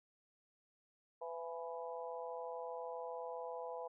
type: harmonic tone with a mistuned harmonic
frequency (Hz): 167.2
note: E3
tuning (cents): +25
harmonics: 3 / 4 / 5 / 6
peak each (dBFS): -45 / -48 / -49 / -50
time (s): 1.21-3.88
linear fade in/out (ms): 10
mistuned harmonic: 6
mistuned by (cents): -21
effects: none